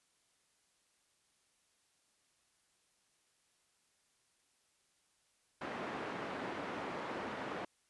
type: band-pass noise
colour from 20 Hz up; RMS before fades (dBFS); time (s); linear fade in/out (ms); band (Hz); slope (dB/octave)
pink; -42; 5.61-7.65; 5; 260 to 1800; 12
effects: white hiss -75 dBFS RMS until 7.89 s + resampled to 24000 Hz